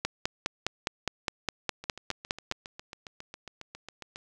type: two click trains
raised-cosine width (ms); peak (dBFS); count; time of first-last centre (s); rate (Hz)
0.2; -24 / -10; 18 / 13; 1.84-4.159 / 0.05-2.514; 7.33 / 4.87
effects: none